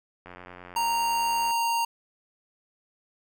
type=click train; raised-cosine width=0.5 ms; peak=-28 dBFS; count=113; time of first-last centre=0.26-1.509 s; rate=89.7 Hz
type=tone; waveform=square; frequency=928 Hz; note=A#5; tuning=8 cents flat; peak=-24 dBFS; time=0.76-1.85 s; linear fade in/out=5 ms
effects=none